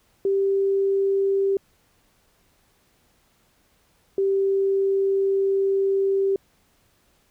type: tone pair in turn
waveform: sine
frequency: 392 / 390.5 Hz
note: G4 / G4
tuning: 0 / -7 cents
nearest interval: unison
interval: 7 cents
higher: first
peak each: -18 / -18 dBFS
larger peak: neither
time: 0.25-1.57 / 4.18-6.36 s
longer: second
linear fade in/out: 2 ms
effects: pink hiss -63 dBFS RMS until 7.3 s